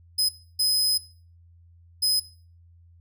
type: tone bursts at uneven times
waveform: sawtooth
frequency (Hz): 5050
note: D#8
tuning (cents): +25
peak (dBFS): -18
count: 3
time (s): 0.18-0.29 / 0.59-0.98 / 2.02-2.2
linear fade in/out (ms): 10
effects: noise-tail reverb RT60 0.4 s tail -17 dB re dry + added 85 Hz sine -51 dBFS peak until 3 s